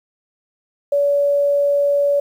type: tone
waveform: sine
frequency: 570 Hz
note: C#5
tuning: 48 cents sharp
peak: -13 dBFS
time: 0.92-2.2 s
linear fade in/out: 5 ms
effects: 8-bit